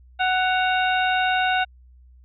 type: harmonic tone with a mistuned harmonic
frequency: 742 Hz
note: F#5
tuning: 5 cents sharp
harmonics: 1 / 2 / 3 / 4 / 5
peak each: -21 / -23 / -31 / -28 / -32 dBFS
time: 0.19-1.65 s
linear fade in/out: 20 ms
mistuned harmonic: 4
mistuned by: -110 cents
effects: added 62 Hz sine -47 dBFS peak until 2.24 s